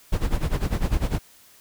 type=noise with tremolo; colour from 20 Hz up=brown; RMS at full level=-20 dBFS; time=0.12-1.19 s; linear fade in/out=10 ms; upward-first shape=sine; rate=10 Hz; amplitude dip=85%; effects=white hiss -53 dBFS RMS until 1.6 s